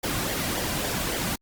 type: noise with flanger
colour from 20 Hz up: pink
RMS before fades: -28 dBFS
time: 0.03-1.36 s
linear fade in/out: 10 ms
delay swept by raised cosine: 0.75 to 2.35 ms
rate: 3.6 Hz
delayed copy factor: -0.55
effects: Opus 48 kbps